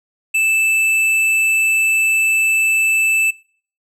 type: tone with hard clipping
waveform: sine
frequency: 2637 Hz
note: E7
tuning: in tune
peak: -14 dBFS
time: 0.34-3.31 s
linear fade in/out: 10 ms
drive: 17 dB
effects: noise-tail reverb RT60 0.5 s tail -23 dB re dry + low-pass 12000 Hz 12 dB/octave